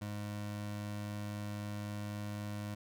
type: tone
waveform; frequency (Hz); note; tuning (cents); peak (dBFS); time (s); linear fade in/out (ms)
25% pulse; 103.83; G#2; 0; -35; 0.01-2.75; 10
effects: none